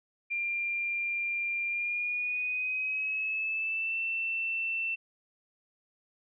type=tone with pitch glide; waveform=sine; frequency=2388 to 2680 Hz; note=D7 to E7; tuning=+28 to +28 cents; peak=-29 dBFS; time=0.3-4.96 s; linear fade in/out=20 ms; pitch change=+200 cents; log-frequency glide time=1.67-3.99 s; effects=none